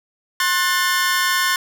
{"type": "chord", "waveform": "sawtooth", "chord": "F# diminished", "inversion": "second", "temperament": "just", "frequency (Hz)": [1065.6, 1480, 1776], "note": ["C6", "F#6", "A6"], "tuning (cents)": [31, 0, 16], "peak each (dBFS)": [-17, -19, -17], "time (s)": [0.4, 1.56], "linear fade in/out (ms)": 2, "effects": []}